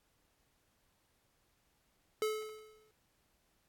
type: tone with exponential decay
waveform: square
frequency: 431.7 Hz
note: A4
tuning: 33 cents flat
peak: -30 dBFS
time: 2.22-2.91 s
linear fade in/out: 1 ms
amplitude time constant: 150 ms
effects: pink hiss -75 dBFS RMS until 3.68 s + AAC 64 kbps